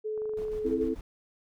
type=tone with pitch glide; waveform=sine; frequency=430.8 to 428.1 Hz; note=A4 to A4; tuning=-37 to -47 cents; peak=-30 dBFS; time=0.04-0.85 s; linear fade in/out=20 ms; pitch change=-10 cents; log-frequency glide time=0.44-0.62 s
type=clicks; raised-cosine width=1 ms; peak=-36 dBFS; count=10; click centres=0.177 / 0.219 / 0.256 / 0.294 / 0.336 / 0.386 / 0.418 / 0.452 / 0.483 / 0.534 s
type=noise with tremolo; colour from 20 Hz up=brown; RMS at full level=-42 dBFS; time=0.37-1.01 s; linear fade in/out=2 ms; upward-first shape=square; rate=6.8 Hz; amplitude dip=50%
type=chord; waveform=sine; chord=A minor; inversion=first; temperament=equal; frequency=261.6 / 329.6 / 440 Hz; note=C4 / E4 / A4; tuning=0 / 0 / 0 cents; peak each=-31 dBFS; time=0.64-0.95 s; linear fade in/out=20 ms
effects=none